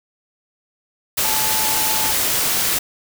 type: tone in noise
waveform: sine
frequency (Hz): 871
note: A5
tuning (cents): -18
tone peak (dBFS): -26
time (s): 1.24-2.12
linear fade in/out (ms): 10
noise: white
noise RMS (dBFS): -19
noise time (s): 1.17-2.79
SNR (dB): -10
effects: none